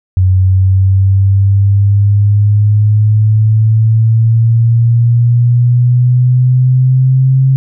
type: exponential sweep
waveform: sine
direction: up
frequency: 92.5 to 133.5 Hz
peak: -5 dBFS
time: 0.17-7.56 s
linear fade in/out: 0 ms
effects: none